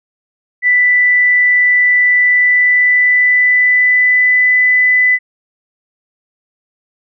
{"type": "tone with pitch glide", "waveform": "sine", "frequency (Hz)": [1981, 1999.4], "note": ["B6", "B6"], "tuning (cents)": [5, 21], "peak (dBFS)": -7, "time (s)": [0.62, 5.19], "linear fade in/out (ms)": 50, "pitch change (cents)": 16, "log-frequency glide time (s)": [2.18, 4.56], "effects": []}